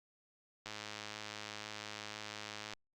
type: click train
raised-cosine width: 0.2 ms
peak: -26 dBFS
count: 221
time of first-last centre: 0.66-2.735 s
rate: 106 Hz
effects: Opus 48 kbps